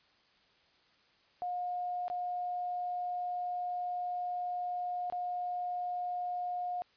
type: tone with dropouts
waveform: sine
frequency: 716 Hz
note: F5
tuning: 43 cents sharp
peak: -33 dBFS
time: 1.42-6.82 s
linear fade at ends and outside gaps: 0 ms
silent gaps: 2.081-2.1 / 5.1-5.124 s
effects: white hiss -67 dBFS RMS until 6.96 s + resampled to 11025 Hz